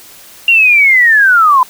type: linear sweep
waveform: sine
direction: down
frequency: 2794 to 987.8 Hz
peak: -4 dBFS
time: 0.48-1.63 s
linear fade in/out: 2 ms
effects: white hiss -37 dBFS RMS until 1.69 s